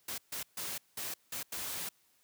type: noise bursts at uneven times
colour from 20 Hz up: white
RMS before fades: -39 dBFS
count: 6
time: 0.08-0.18 / 0.32-0.43 / 0.57-0.78 / 0.97-1.14 / 1.32-1.43 / 1.52-1.89 s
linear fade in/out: 5 ms
effects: white hiss -70 dBFS RMS until 2.23 s + high-pass 60 Hz 12 dB/octave